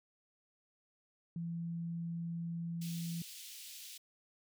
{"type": "tone", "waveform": "sine", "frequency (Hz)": 168.5, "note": "E3", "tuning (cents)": 38, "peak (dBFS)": -37, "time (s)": [1.36, 3.22], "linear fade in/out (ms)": 2}
{"type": "high-pass noise", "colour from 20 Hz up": "pink", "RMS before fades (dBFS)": -50, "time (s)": [2.81, 3.98], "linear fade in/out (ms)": 10, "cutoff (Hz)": 2900, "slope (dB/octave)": 24}
{"effects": []}